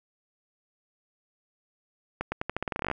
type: accelerating click train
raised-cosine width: 0.5 ms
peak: -14 dBFS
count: 16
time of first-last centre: 2.21-2.914 s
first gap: 110 ms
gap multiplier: 0.86
effects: none